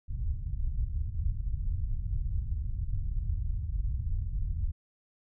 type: low-pass noise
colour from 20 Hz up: pink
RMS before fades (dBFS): -31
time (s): 0.08-4.72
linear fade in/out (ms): 20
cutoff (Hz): 100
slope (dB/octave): 24
effects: none